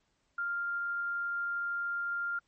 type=tone; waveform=sine; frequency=1396.9 Hz; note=F6; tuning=in tune; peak=-31 dBFS; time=0.38-2.39 s; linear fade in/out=5 ms; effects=pink hiss -75 dBFS RMS until 2.47 s + MP3 32 kbps